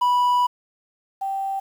triangle / sine tone pair in turn, 983 / 780.2 Hz, B5 / G5, -8 / -8 cents, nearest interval major third, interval 400 cents, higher first, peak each -14 / -23 dBFS, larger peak first, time 0.01-0.47 / 1.21-1.6 s, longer first, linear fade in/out 10 ms, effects 8-bit

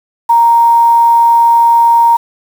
sine tone with quantisation, 932.3 Hz, A#5, in tune, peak -4 dBFS, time 0.29-2.17 s, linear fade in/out 10 ms, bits 5, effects none

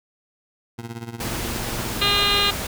20% pulse tone with tremolo, 116.54 Hz, A#2, in tune, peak -23 dBFS, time 0.78-2.1 s, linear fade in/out 10 ms, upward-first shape triangle, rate 17 Hz, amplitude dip 85%
pink noise, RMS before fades -28 dBFS, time 1.2-2.67 s, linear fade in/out 5 ms
harmonic tone, 405.7 Hz, G#4, 41 cents flat, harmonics 1 / 2 / 3 / 4 / 5 / 6 / 7 / 8 / 9 / 10, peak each -30 / -34 / -25 / -30 / -31 / -28 / -24 / -27 / -25 / -23 dBFS, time 2.01-2.51 s, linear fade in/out 10 ms
effects none

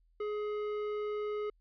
sine tone with tanh clipping, 420 Hz, G#4, 19 cents sharp, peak -35 dBFS, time 0.2-1.5 s, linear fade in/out 5 ms, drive 12 dB, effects added 41 Hz sine -65 dBFS peak until 1.6 s

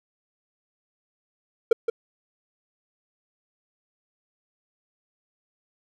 triangle tone with echo, 460.2 Hz, A#4, 22 cents flat, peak -10 dBFS, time 1.71-1.73 s, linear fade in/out 5 ms, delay 170 ms, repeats 1, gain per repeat -8 dB, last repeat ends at 1.9 s, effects none

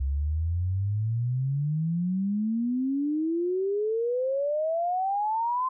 sine exponential sweep, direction up, 65.9 to 1046.5 Hz, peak -24 dBFS, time 0-5.69 s, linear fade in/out 10 ms, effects none

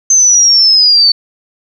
sine linear sweep, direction down, 6272 to 4465 Hz, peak -4 dBFS, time 0.1-1.12 s, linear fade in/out 5 ms, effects 7-bit

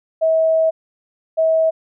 sine tone pair in turn, 644 / 644 Hz, E5 / E5, -41 / -41 cents, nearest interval unison, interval 0 cents, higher neither, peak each -12 dBFS, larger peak neither, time 0.21-0.71 / 1.37-1.71 s, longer first, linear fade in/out 20 ms, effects none

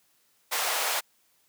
pink high-pass noise, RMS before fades -28 dBFS, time 0.51-1.01 s, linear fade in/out 20 ms, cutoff 590 Hz, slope 24 dB/octave, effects white hiss -67 dBFS RMS until 1.48 s + high-pass 80 Hz 12 dB/octave

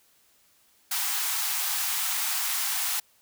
white high-pass noise, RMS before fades -28 dBFS, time 0.91-3 s, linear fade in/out 5 ms, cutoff 720 Hz, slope 96 dB/octave, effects white hiss -63 dBFS RMS until 3.21 s

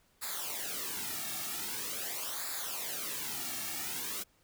white noise with flanger, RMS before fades -38 dBFS, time 0.21-4.24 s, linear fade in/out 20 ms, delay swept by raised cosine 0.33 to 2.03 ms, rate 0.44 Hz, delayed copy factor -0.75, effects pink hiss -69 dBFS RMS until 4.43 s

